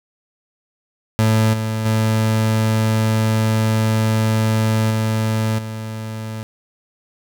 30% pulse tone with level steps, 110 Hz, A2, in tune, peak -10 / -17 / -12 / -14 / -23 dBFS, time 1.19-6.43 s, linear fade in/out 0 ms, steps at 1.53 / 1.85 / 4.9 / 5.58 s, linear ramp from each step 10 ms, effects none

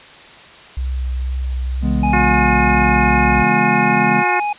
sine tone with vibrato, 64 Hz, C2, 38 cents flat, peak -18 dBFS, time 0.77-3.43 s, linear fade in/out 5 ms, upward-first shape triangle, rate 2.1 Hz, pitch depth 23 cents each way
triangle chord, C# minor seventh, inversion none, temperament just, 138.59 / 166.31 / 207.9 / 249.5 Hz, C#3 / E3 / G#3 / B3, 0 / +16 / +2 / +18 cents, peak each -22 / -22 / -17 / -20 dBFS, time 1.81-4.24 s, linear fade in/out 50 ms
square tone, 830.6 Hz, G#5, in tune, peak -18 dBFS, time 2.03-4.53 s, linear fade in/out 5 ms
harmonic tone, 360 Hz, F#4, 47 cents flat, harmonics 1 / 2 / 3 / 4 / 5 / 6 / 7, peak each -23 / -23 / -23 / -23 / -23 / -23 / -23 dBFS, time 2.13-4.4 s, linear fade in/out 5 ms
effects white hiss -40 dBFS RMS until 4.58 s + resampled to 8000 Hz

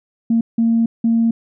sine tone bursts at uneven times, 229.2 Hz, A#3, 29 cents flat, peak -11 dBFS, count 3, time 0.3-0.41 / 0.58-0.86 / 1.04-1.31 s, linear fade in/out 5 ms, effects tanh soft clip ceiling -7 dBFS

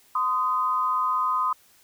sine tone pair together, 1028.7 / 1244.5 Hz, C6 / D#6, -30 / 0 cents, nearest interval minor third, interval 330 cents, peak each -24 dBFS, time 0.15-1.53 s, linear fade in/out 5 ms, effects white hiss -58 dBFS RMS until 1.83 s

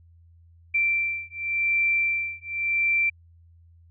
sine beating tone pair, 2349 / 2349.9 Hz, D7 / D7, 0 / 0 cents, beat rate 0.9 Hz, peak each -25 dBFS, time 0.74-3.1 s, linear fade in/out 10 ms, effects added 84 Hz sine -51 dBFS peak until 3.9 s

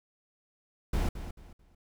brown noise with echo, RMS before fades -28 dBFS, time 0.93-1.09 s, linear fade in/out 5 ms, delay 220 ms, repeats 3, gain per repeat -11 dB, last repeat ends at 1.75 s, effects none

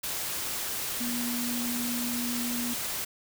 sine tone in noise, 240.7 Hz, B3, 44 cents flat, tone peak -31 dBFS, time 1-2.74 s, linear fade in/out 10 ms, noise white, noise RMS -33 dBFS, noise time 0.03-3.05 s, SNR -1 dB, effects none

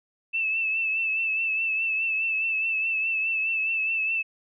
sine tone with vibrato, 2637 Hz, E7, in tune, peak -23 dBFS, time 0.33-4.23 s, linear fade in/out 20 ms, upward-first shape triangle, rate 4.8 Hz, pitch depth 45 cents each way, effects none

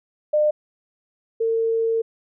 sine tone pair in turn, 603 / 453.2 Hz, D5 / A#4, +46 / -49 cents, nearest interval perfect fourth, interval 495 cents, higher first, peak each -15 / -18 dBFS, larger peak first, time 0.33-0.51 / 1.4-2.02 s, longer second, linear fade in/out 10 ms, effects none

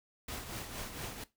pink noise with tremolo, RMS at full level -40 dBFS, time 0.28-1.24 s, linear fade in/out 5 ms, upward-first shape triangle, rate 4.3 Hz, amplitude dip 60%, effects noise-tail reverb RT60 0.2 s tail -17 dB re dry

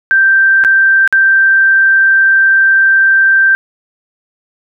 sine tone with dropouts, 1568 Hz, G6, in tune, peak -5 dBFS, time 0.11-3.55 s, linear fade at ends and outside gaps 0 ms, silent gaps 0.639-0.648 / 1.076-1.126 s, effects none

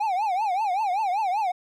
triangle tone with vibrato, 797 Hz, G5, 28 cents sharp, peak -20 dBFS, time 0-1.52 s, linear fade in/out 10 ms, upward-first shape triangle, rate 5.2 Hz, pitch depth 230 cents each way, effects none

